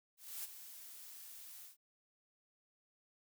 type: noise with ADSR envelope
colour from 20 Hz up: blue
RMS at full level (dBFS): -43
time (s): 0.17-1.77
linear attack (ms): 270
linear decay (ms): 21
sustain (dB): -10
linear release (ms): 130
effects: none